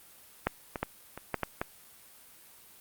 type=clicks; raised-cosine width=0.5 ms; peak=-11 / -18 / -14 / -24 / -13 / -14 / -14 dBFS; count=7; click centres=0.47 / 0.758 / 0.83 / 1.176 / 1.343 / 1.433 / 1.615 s; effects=white hiss -55 dBFS RMS until 2.8 s + Opus 32 kbps